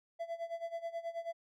triangle tone with tremolo, 671 Hz, E5, 31 cents sharp, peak -33 dBFS, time 0.19-1.33 s, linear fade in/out 20 ms, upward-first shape sine, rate 9.3 Hz, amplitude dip 85%, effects none

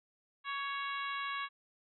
harmonic tone with a mistuned harmonic, 554.4 Hz, C#5, in tune, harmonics 2 / 3 / 4 / 5 / 6 / 7, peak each -38 / -42 / -44 / -46 / -48 / -49 dBFS, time 0.44-1.49 s, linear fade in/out 50 ms, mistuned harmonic 2, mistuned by +20 cents, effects none

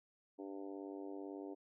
harmonic tone with a mistuned harmonic, 98 Hz, G2, in tune, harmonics 3 / 4 / 5 / 6 / 7 / 8 / 9, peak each -47 / -49 / -54 / -58 / -57 / -63 / -62 dBFS, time 0.38-1.55 s, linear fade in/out 20 ms, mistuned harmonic 9, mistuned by +34 cents, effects none

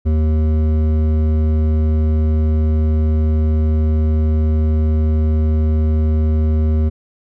sine tone with hard clipping, 77.78 Hz, D#2, in tune, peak -14 dBFS, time 0.05-6.9 s, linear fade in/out 20 ms, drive 11 dB, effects none

